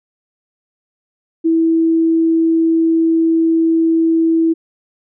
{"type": "tone", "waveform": "sine", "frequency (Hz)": 327.1, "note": "E4", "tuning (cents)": -13, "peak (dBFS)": -10, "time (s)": [1.44, 4.54], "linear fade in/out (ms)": 20, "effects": []}